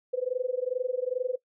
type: tone with amplitude modulation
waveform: sine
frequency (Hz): 505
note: B4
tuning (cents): +39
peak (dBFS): -23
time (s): 0.13-1.36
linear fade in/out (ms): 10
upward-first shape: sine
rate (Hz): 22.4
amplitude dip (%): 95
effects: noise-tail reverb RT60 0.1 s tail -20 dB re dry